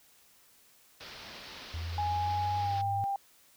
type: low-pass noise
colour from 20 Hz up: white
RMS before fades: -47 dBFS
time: 1-2.82 s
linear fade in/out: 10 ms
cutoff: 5200 Hz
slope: 48 dB/octave
type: linear sweep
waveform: sine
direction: up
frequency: 82 to 103.83 Hz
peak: -34 dBFS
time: 1.74-3.04 s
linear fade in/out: 0 ms
type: tone with pitch glide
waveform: sine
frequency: 830.6 to 793.5 Hz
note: G#5 to G5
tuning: 0 to +21 cents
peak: -29 dBFS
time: 1.98-3.16 s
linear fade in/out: 2 ms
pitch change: -79 cents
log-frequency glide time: 2.57-2.77 s
effects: white hiss -62 dBFS RMS until 3.56 s